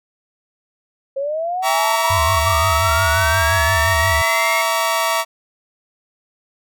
sine linear sweep, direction up, 533 to 2179 Hz, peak -19 dBFS, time 1.16-4.62 s, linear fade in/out 10 ms
sawtooth chord, A# diminished, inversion second, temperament equal with one note detuned, 659.3 / 932.3 / 1136 Hz, E5 / A#5 / C#6, 0 / 0 / +42 cents, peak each -17 dBFS, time 1.62-5.25 s, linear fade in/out 50 ms
sine tone with vibrato, 85.5 Hz, F2, 36 cents flat, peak -19 dBFS, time 2.1-4.22 s, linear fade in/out 5 ms, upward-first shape sine, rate 5.7 Hz, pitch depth 270 cents each way
effects none

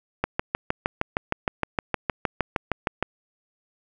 click train, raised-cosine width 0.5 ms, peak -7 dBFS, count 19, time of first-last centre 0.24-3.026 s, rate 6.46 Hz, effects none

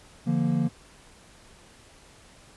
triangle chord, Bb major, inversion first, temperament equal with one note detuned, 146.83 / 172.21 / 233.1 Hz, D3 / F3 / Bb3, 0 / -24 / 0 cents, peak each -25 / -24 / -24 dBFS, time 0.26-0.69 s, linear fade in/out 20 ms, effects pink hiss -53 dBFS RMS until 2.56 s + resampled to 24000 Hz

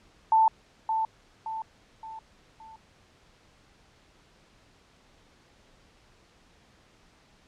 sine tone with echo, 886 Hz, A5, 12 cents sharp, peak -17 dBFS, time 0.32-0.48 s, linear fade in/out 2 ms, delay 570 ms, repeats 4, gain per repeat -7 dB, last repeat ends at 2.76 s, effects pink hiss -60 dBFS RMS until 7.47 s + low-pass 6000 Hz 12 dB/octave

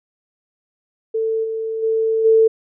sine tone with level steps, 445.3 Hz, A4, 21 cents sharp, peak -17 / -21 / -15 / -9 dBFS, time 1.14-2.48 s, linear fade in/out 10 ms, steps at 1.43 / 1.82 / 2.24 s, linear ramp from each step 20 ms, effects none

